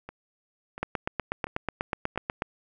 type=two click trains; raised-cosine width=0.5 ms; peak=-12 / -24 dBFS; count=14 / 4; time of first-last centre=0.83-2.421 / 0.09-2.159 s; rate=8.17 / 1.45 Hz; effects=none